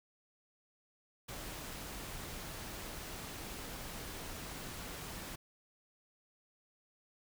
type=noise; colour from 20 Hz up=pink; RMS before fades=-45 dBFS; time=1.28-5.36 s; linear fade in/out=10 ms; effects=none